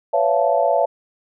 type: tone cluster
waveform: sine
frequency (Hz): 501 / 561 / 676 / 714 / 875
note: B4 / C#5 / E5 / F5 / A5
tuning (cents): +25 / +21 / +43 / +38 / -10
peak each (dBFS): -23 / -19 / -18 / -27 / -23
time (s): 0.13-0.86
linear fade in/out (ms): 10
effects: none